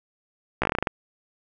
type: slowing click train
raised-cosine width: 0.5 ms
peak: -7 dBFS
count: 10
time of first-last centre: 0.62-0.872 s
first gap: 15 ms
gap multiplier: 1.15
effects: none